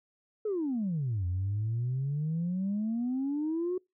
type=exponential two-way sweep; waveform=sine; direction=down then up; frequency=445.4 to 87.31 to 371.6 Hz; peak=-27 dBFS; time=0.45-3.78 s; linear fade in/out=5 ms; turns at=1.26 s; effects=noise-tail reverb RT60 0.2 s tail -26 dB re dry + tanh soft clip ceiling -25 dBFS